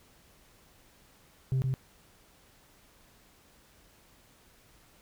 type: tone with echo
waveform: sine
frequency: 131.3 Hz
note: C3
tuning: 6 cents sharp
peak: -22 dBFS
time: 1.52-1.62 s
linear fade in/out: 0 ms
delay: 120 ms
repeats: 1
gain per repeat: -3 dB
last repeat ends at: 1.74 s
effects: tanh soft clip ceiling -24 dBFS + pink hiss -61 dBFS RMS until 5.01 s